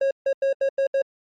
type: tone bursts at uneven times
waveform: triangle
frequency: 545 Hz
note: C#5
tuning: 29 cents flat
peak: -16 dBFS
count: 6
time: 0.01-0.11 / 0.26-0.33 / 0.42-0.53 / 0.61-0.69 / 0.78-0.87 / 0.94-1.02 s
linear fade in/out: 5 ms
effects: MP3 32 kbps